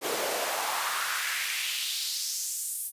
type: noise with high-pass filter sweep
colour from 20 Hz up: pink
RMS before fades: -31 dBFS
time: 0.01-2.92 s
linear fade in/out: 50 ms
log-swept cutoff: 390 to 11000 Hz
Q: 2.2
effects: resampled to 32000 Hz